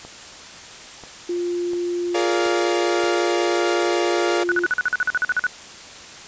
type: clicks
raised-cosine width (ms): 1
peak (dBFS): -24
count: 5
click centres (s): 0.05 / 1.037 / 1.734 / 2.462 / 3.04
type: tone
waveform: sine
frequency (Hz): 350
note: F4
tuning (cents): +4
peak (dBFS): -21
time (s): 1.29-4.66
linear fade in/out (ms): 5
type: chord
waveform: sawtooth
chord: Bb dominant seventh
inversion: third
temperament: equal with one note detuned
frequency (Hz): 415.3 / 466.2 / 575.6 / 698.5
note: Ab4 / Bb4 / D5 / F5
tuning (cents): 0 / 0 / -35 / 0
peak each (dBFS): -22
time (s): 2.14-4.44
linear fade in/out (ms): 10
type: tone bursts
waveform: sine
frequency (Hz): 1480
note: F#6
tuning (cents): 0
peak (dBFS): -16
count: 14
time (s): 4.49-5.467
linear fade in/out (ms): 0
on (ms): 28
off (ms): 45
effects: white hiss -39 dBFS RMS until 6.27 s + resampled to 16000 Hz